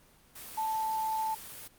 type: tone in noise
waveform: sine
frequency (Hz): 880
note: A5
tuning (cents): 0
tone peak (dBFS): -29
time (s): 0.57-1.35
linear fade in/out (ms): 10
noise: white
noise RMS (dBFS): -45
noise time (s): 0.35-1.68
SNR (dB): +13
effects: pink hiss -61 dBFS RMS until 1.78 s + Opus 24 kbps